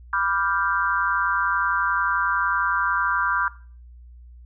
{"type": "chord", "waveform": "sine", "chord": "G dominant seventh", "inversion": "first", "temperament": "equal", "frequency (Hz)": [987.8, 1174.7, 1396.9, 1568], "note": ["B5", "D6", "F6", "G6"], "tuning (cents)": [0, 0, 0, 0], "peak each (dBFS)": [-27, -25, -25, -25], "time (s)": [0.13, 3.48], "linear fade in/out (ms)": 2, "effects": ["noise-tail reverb RT60 0.4 s tail -18 dB re dry", "added 60 Hz sine -42 dBFS peak until 4.45 s"]}